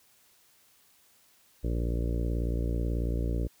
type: harmonic tone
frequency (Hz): 58.27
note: A#1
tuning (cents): 0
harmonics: 1 / 2 / 3 / 4 / 5 / 6 / 7 / 8 / 9 / 10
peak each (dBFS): -28 / -35 / -39 / -43 / -39 / -42 / -44 / -43 / -48 / -48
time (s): 1.63-3.48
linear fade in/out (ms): 20
effects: white hiss -63 dBFS RMS until 3.6 s